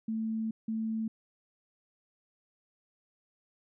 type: tone bursts at uneven times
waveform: sine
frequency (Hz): 221.8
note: A3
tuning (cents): +14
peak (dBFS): -30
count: 2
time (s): 0.08-0.51 / 0.68-1.08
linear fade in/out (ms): 5
effects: none